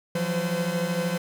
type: tone cluster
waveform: 45% pulse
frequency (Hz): 169.1 / 182.2 / 512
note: E3 / F#3 / C5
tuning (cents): +44 / -26 / -38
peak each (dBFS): -29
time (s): 0.15-1.18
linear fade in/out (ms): 5
effects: none